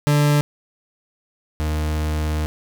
40% pulse tone pair in turn, 146.83 / 76.82 Hz, D3 / D#2, 0 / -22 cents, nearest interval major seventh, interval 1122 cents, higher first, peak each -13 / -19 dBFS, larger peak first, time 0.07-0.41 / 1.6-2.46 s, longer second, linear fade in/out 0 ms, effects none

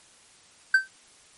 triangle tone with exponential decay, 1551 Hz, G6, 19 cents flat, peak -10 dBFS, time 0.74-0.88 s, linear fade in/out 5 ms, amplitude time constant 29 ms, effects white hiss -55 dBFS RMS until 1.37 s + MP3 48 kbps

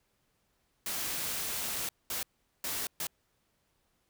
white noise bursts at uneven times, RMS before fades -35 dBFS, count 4, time 0.86-1.89 / 2.1-2.23 / 2.64-2.87 / 3-3.07 s, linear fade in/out 2 ms, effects pink hiss -75 dBFS RMS until 4.09 s

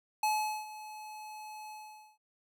square tone with ADSR envelope, 856 Hz, A5, 48 cents flat, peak -27 dBFS, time 0.23-2.18 s, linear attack 4 ms, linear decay 420 ms, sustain -17 dB, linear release 480 ms, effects none

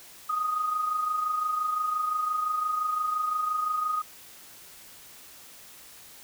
sine tone with amplitude modulation, 1244.5 Hz, D#6, in tune, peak -23 dBFS, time 0.29-4.02 s, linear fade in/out 10 ms, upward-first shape sine, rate 25.8 Hz, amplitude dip 50%, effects white hiss -49 dBFS RMS until 6.23 s

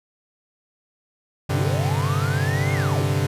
45% pulse chord, G suspended fourth, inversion none, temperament equal, 98 / 130.81 / 146.83 Hz, G2 / C3 / D3, 0 / 0 / 0 cents, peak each -24 dBFS, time 1.49-3.27 s, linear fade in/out 10 ms
triangle linear two-way sweep, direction up then down, 256.3 to 2164 to 256.3 Hz, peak -28 dBFS, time 1.55-3.03 s, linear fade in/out 5 ms, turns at 2.73 s
effects resampled to 32000 Hz

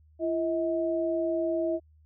sine tone pair together, 338.5 / 639 Hz, E4 / D#5, +46 / +46 cents, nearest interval major seventh, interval 1100 cents, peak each -28 dBFS, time 0.19-1.8 s, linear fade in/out 50 ms, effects added 77 Hz sine -56 dBFS peak until 2.05 s

